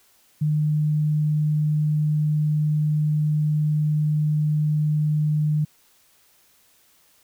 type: tone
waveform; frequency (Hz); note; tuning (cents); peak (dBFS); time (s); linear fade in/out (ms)
sine; 151.6; D#3; -45; -18; 0.41-5.65; 10
effects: white hiss -59 dBFS RMS until 7.23 s